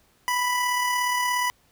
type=tone with amplitude modulation; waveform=25% pulse; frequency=987.8 Hz; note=B5; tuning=in tune; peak=-17 dBFS; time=0.28-1.5 s; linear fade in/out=0 ms; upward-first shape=sine; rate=37 Hz; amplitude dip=30%; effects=pink hiss -62 dBFS RMS until 1.71 s